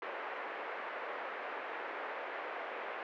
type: band-pass noise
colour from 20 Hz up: pink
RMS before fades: -42 dBFS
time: 0.02-3.03 s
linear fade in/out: 2 ms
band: 450 to 2200 Hz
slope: 24 dB/octave
effects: none